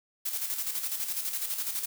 blue noise with tremolo, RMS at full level -31 dBFS, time 0.25-1.86 s, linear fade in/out 10 ms, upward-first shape square, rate 12 Hz, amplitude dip 50%, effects none

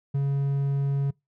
triangle tone, 139.3 Hz, C#3, 9 cents sharp, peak -20 dBFS, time 0.14-1.11 s, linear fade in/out 10 ms, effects noise-tail reverb RT60 0.2 s tail -25 dB re dry

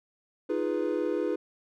triangle chord, F half-diminished seventh, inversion third, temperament equal, 311.1 / 349.2 / 415.3 / 493.9 Hz, Eb4 / F4 / Ab4 / Cb5, 0 / 0 / 0 / 0 cents, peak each -30 dBFS, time 0.49-1.36 s, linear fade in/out 10 ms, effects none

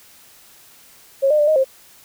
sine tone with pitch steps, 545 / 605 / 591 / 623 / 531 Hz, C#5 / D#5 / D5 / D#5 / C5, -29 / -49 / +11 / +2 / +25 cents, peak -12 dBFS, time 1.22-1.645 s, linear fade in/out 20 ms, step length 85 ms, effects white hiss -48 dBFS RMS until 2.04 s

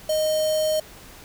square tone with notch filter, 621 Hz, D#5, 3 cents flat, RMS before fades -22 dBFS, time 0.09-0.8 s, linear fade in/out 5 ms, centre 1800 Hz, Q 1.3, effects pink hiss -45 dBFS RMS until 1.24 s

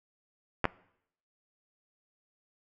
clicks, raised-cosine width 0.5 ms, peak -10 dBFS, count 2, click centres 0.643 / 0.654 s, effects noise-tail reverb RT60 0.7 s tail -22 dB re dry

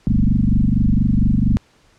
sine tone with frequency modulation, 120 Hz, B2, 49 cents flat, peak -12 dBFS, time 0.07-1.57 s, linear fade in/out 0 ms, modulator 24.3 Hz, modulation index 5, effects pink hiss -55 dBFS RMS until 1.98 s + low-pass 7000 Hz 12 dB/octave

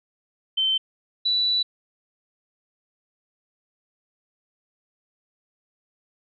sine tone pair in turn, 3091 / 3955 Hz, G7 / B7, -25 / +2 cents, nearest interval major third, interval 427 cents, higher second, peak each -19 dBFS, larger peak neither, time 0.57-0.78 / 1.25-1.63 s, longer second, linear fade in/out 10 ms, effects none

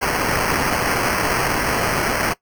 blue noise with sample-and-hold, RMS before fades -20 dBFS, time 0.01-2.34 s, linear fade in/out 20 ms, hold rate 3675 Hz, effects noise-tail reverb RT60 0.1 s tail -19 dB re dry

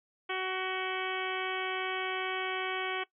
harmonic tone with a mistuned harmonic, 374.8 Hz, F#4, 22 cents sharp, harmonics 1 / 2 / 3 / 4 / 5 / 6 / 7 / 8 / 9, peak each -37 / -39 / -39 / -40 / -43 / -39 / -44 / -43 / -45 dBFS, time 0.29-3.04 s, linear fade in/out 10 ms, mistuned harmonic 9, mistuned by -62 cents, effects noise-tail reverb RT60 0.1 s tail -19 dB re dry

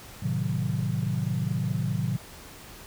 sine chord, A diminished seventh, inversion none, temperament equal, 110 / 130.81 / 155.56 / 185 Hz, A2 / C3 / Eb3 / Gb3, 0 / 0 / 0 / 0 cents, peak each -30 / -29 / -30 / -31 dBFS, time 0.22-2.17 s, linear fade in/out 10 ms, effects tanh soft clip ceiling -16 dBFS + pink hiss -46 dBFS RMS until 2.86 s

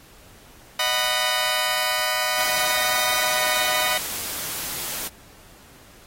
10% pulse chord, B major, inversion first, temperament just, 617.4 / 740.8 / 987.8 Hz, D#5 / F#5 / B5, -14 / +2 / 0 cents, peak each -17 dBFS, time 0.79-3.98 s, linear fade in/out 5 ms
white noise, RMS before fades -30 dBFS, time 2.38-5.08 s, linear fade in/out 5 ms
effects pink hiss -50 dBFS RMS until 6.06 s + AAC 48 kbps

